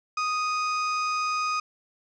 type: tone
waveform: 35% pulse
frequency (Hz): 1244.5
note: D#6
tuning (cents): 0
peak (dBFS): -23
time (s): 0.17-1.6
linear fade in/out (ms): 5
effects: resampled to 16000 Hz + 9-bit